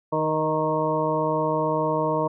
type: harmonic tone with a mistuned harmonic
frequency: 155.56 Hz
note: D#3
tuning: in tune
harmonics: 1 / 2 / 3 / 4 / 6 / 7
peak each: -30 / -29 / -27 / -26 / -27 / -30 dBFS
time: 0.12-2.28 s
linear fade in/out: 10 ms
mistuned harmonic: 3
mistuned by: +16 cents
effects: none